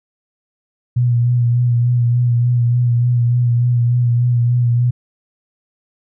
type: tone with vibrato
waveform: sine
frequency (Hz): 120.9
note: B2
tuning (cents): -36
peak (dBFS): -11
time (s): 0.96-4.91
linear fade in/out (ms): 10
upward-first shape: sine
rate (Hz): 3.4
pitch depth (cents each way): 30
effects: none